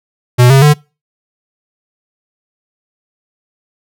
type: tone with pitch steps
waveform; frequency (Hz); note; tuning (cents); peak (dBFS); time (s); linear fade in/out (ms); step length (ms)
square; 123.47 / 135.42 / 148.54; B2 / C#3 / D3; 0 / -40 / +20; -4; 0.38-0.74; 20; 120
effects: noise-tail reverb RT60 0.3 s tail -25 dB re dry